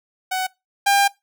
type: tone pair in turn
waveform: sawtooth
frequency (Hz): 748 / 799.6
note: F#5 / G5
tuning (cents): +19 / +34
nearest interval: minor second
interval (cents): 115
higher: second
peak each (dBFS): -17 / -10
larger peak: second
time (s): 0.31-0.47 / 0.86-1.08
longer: second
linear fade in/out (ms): 10
effects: noise-tail reverb RT60 0.2 s tail -21 dB re dry